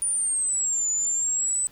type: exponential two-way sweep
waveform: sine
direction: down then up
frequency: 9550 to 6960 to 8070 Hz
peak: -22 dBFS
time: 0.02-1.67 s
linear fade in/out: 0 ms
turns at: 0.9 s
effects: pink hiss -54 dBFS RMS until 1.71 s